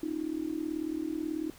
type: tone with amplitude modulation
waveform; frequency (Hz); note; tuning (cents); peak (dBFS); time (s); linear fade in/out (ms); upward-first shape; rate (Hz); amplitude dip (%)
sine; 313.4; D#4; +13; -27; 0.03-1.5; 2; sine; 38.3; 90
effects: pink hiss -54 dBFS RMS until 1.58 s